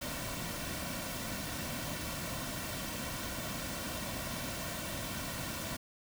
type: noise with comb filter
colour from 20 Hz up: pink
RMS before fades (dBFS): -39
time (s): 0.01-5.77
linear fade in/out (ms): 10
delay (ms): 2.4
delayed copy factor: -0.6
effects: none